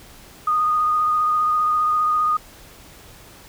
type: tone with vibrato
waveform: sine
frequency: 1234 Hz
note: D#6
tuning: 15 cents flat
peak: -16 dBFS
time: 0.47-2.37 s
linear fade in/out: 5 ms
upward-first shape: sine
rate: 15 Hz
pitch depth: 17 cents each way
effects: pink hiss -45 dBFS RMS until 3.48 s